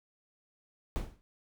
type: noise with exponential decay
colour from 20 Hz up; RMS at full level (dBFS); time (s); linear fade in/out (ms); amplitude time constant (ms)
brown; -29; 0.96-1.21; 0; 54
effects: none